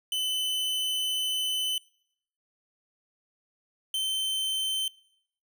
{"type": "tone pair in turn", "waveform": "45% pulse", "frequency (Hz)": [3026, 3091], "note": ["F#7", "G7"], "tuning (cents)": [38, -25], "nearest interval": "unison", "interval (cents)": 37, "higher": "second", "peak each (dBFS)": -26, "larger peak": "neither", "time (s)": [[0.12, 1.78], [3.94, 4.88]], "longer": "first", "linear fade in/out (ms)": 2, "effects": ["noise-tail reverb RT60 0.7 s tail -23 dB re dry"]}